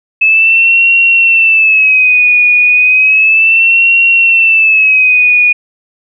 sine tone with vibrato, 2594 Hz, E7, 28 cents flat, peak -4 dBFS, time 0.21-5.53 s, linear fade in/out 10 ms, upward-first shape sine, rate 0.33 Hz, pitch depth 94 cents each way, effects none

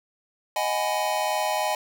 square chord, G# minor seventh, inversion second, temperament just, 623 / 747.5 / 830.6 / 996.7 Hz, D#5 / F#5 / G#5 / B5, +2 / +17 / 0 / +16 cents, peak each -29 / -31 / -28 / -32 dBFS, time 0.56-1.75 s, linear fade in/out 2 ms, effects none

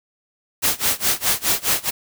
white noise with tremolo, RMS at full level -17 dBFS, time 0.62-1.91 s, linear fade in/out 20 ms, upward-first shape sine, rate 4.8 Hz, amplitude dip 95%, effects none

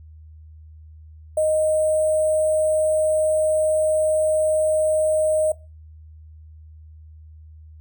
sine tone with sample-and-hold, 622.3 Hz, D#5, in tune, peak -16 dBFS, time 1.37-5.52 s, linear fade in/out 5 ms, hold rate 8820 Hz, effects noise-tail reverb RT60 0.3 s tail -20 dB re dry + added 78 Hz sine -41 dBFS peak until 7.8 s

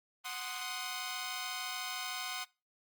10% pulse chord, C diminished, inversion second, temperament equal, 740 / 1046.5 / 1244.5 Hz, Gb5 / C6 / Eb6, 0 / 0 / 0 cents, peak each -33 / -33 / -35 dBFS, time 0.24-2.45 s, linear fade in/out 20 ms, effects noise-tail reverb RT60 0.3 s tail -24 dB re dry + Opus 24 kbps

